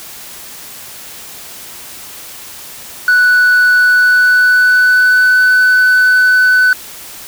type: tone with pitch glide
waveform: sine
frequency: 1482 to 1501.8 Hz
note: F#6 to F#6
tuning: +2 to +25 cents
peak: -3 dBFS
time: 3.08-6.73 s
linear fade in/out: 2 ms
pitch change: +23 cents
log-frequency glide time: 3.84-5.47 s
effects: tanh soft clip ceiling -5 dBFS + white hiss -31 dBFS RMS until 7.27 s